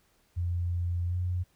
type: tone with pitch glide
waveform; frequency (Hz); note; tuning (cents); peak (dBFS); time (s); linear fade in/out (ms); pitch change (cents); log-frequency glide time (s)
sine; 87.3 to 89.91; F2 to F#2; 0 to -49; -27; 0.36-1.44; 20; +51; 1.07-1.17
effects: pink hiss -68 dBFS RMS until 1.55 s